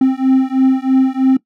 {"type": "beating tone pair", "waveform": "triangle", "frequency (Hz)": [261.6, 264.7], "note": ["C4", "C4"], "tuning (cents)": [0, 20], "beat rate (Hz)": 3.1, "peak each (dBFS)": -11, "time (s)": [0.01, 1.37], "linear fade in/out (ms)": 5, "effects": ["noise-tail reverb RT60 0.1 s tail -20 dB re dry"]}